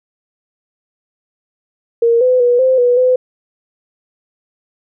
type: tone with pitch steps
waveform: sine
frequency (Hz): 465.9 / 506 / 485.8 / 519 / 488.8 / 507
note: A#4 / B4 / B4 / C5 / B4 / B4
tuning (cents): -1 / +42 / -29 / -14 / -18 / +45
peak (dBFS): -8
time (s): 2.02-3.16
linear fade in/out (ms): 5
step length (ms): 190
effects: none